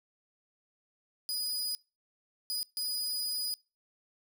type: tone bursts at uneven times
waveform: sawtooth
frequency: 4946 Hz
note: D#8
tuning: 11 cents flat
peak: -29 dBFS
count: 3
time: 1.29-1.75 / 2.5-2.63 / 2.77-3.54 s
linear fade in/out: 0 ms
effects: noise-tail reverb RT60 0.3 s tail -24 dB re dry